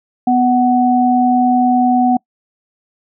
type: tone pair together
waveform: sine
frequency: 248.6 / 745 Hz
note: B3 / F#5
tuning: +12 / +12 cents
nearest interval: octave + perfect fifth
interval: 1900 cents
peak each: -12 dBFS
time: 0.27-2.17 s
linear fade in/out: 5 ms
effects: noise-tail reverb RT60 0.1 s tail -26 dB re dry